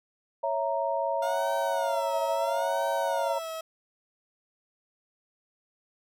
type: chord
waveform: sine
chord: A# diminished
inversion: first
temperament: equal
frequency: 554.4 / 659.3 / 932.3 Hz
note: C#5 / E5 / A#5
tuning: 0 / 0 / 0 cents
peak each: -30 dBFS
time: 0.43-3.39 s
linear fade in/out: 10 ms
type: tone with vibrato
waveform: 30% pulse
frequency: 703 Hz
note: F5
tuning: 11 cents sharp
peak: -31 dBFS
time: 1.22-3.61 s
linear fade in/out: 5 ms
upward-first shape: sine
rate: 0.75 Hz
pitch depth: 150 cents each way
effects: none